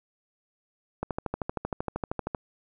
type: click train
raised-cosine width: 1 ms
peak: -15 dBFS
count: 18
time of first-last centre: 1.03-2.348 s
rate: 12.9 Hz
effects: none